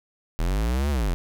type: linear two-way sweep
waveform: square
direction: up then down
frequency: 38.38 to 74.5 to 38.38 Hz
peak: -22 dBFS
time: 0.39-1.14 s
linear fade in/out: 0 ms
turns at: 0.9 s
effects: none